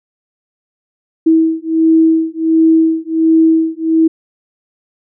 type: beating tone pair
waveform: sine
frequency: 322.4 / 323.8 Hz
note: E4 / E4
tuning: -38 / -31 cents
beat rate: 1.4 Hz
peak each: -11 dBFS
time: 1.26-4.08 s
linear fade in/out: 10 ms
effects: none